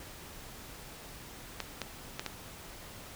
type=clicks; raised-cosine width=0.2 ms; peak=-17 dBFS; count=4; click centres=1.603 / 1.817 / 2.195 / 2.263 s; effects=pink hiss -48 dBFS RMS until 3.15 s